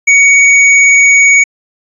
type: tone with hard clipping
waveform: sine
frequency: 2241 Hz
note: C#7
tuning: 18 cents sharp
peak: -4 dBFS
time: 0.07-1.44 s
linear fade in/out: 10 ms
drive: 17 dB
effects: resampled to 22050 Hz